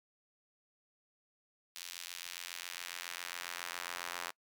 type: tone with high-pass filter sweep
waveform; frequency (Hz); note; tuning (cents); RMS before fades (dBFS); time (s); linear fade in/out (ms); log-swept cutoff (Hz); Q
square; 43.65; F1; 0; -44; 1.75-4.31; 10; 3500 to 1100; 0.89
effects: noise-tail reverb RT60 0.1 s tail -24 dB re dry